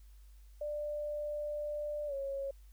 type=tone with pitch glide; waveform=sine; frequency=593 to 550.1 Hz; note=D5 to C#5; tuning=+17 to -13 cents; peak=-35 dBFS; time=0.61-2.51 s; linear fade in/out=5 ms; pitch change=-130 cents; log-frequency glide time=2.07-2.14 s; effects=added 50 Hz sine -53 dBFS peak until 2.72 s + white hiss -71 dBFS RMS until 2.72 s